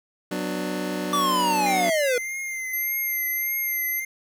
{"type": "chord", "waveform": "25% pulse", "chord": "B minor", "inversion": "second", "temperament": "just", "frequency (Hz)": [185.21, 246.9, 296.3], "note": ["F#3", "B3", "D4"], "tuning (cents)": [2, 0, 15], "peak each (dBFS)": [-26, -30, -26], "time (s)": [0.31, 1.9], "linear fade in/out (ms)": 5}
{"type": "linear sweep", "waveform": "square", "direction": "down", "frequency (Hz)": [1169, 475.3], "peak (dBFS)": -21, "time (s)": [1.13, 2.18], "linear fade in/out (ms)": 2}
{"type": "tone with vibrato", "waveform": "square", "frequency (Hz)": 2093, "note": "C7", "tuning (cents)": 0, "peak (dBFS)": -29, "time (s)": [1.66, 4.05], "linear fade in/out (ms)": 5, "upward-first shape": "triangle", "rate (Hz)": 1.7, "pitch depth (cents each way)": 45}
{"type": "tone", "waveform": "sine", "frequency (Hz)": 11480, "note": "F9", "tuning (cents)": 47, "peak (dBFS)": -25, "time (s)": [2.73, 4], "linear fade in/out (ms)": 5}
{"effects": []}